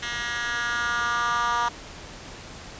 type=tone with high-pass filter sweep; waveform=10% pulse; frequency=238 Hz; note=A#3; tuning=36 cents sharp; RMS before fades=-26 dBFS; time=0.02-1.69 s; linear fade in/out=10 ms; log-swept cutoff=2100 to 1000 Hz; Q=3.4; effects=pink hiss -41 dBFS RMS until 2.79 s + resampled to 16000 Hz